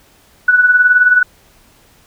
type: tone with tremolo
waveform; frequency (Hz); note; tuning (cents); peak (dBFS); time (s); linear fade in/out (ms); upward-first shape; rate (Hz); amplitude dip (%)
sine; 1480; F#6; 0; -4; 0.48-1.23; 5; sine; 19; 60
effects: pink hiss -49 dBFS RMS until 2.06 s